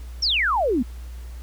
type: exponential sweep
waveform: sine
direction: down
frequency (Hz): 5780 to 220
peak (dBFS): -18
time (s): 0.22-0.83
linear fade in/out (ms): 10
effects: added 60 Hz sine -33 dBFS peak until 1.42 s + pink hiss -51 dBFS RMS until 1.42 s